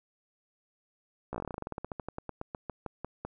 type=slowing click train; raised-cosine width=1 ms; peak=-22 dBFS; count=27; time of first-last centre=1.33-3.25 s; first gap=15 ms; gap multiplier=1.11; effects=none